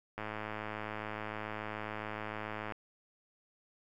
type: click train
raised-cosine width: 0.5 ms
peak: -24 dBFS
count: 273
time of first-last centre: 0.18-2.722 s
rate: 107 Hz
effects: 11-bit